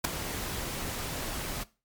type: noise with ADSR envelope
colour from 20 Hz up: pink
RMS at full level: -21 dBFS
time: 0.04-1.64 s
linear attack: 11 ms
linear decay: 3 ms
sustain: -14 dB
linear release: 15 ms
effects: noise-tail reverb RT60 0.3 s tail -19 dB re dry + MP3 96 kbps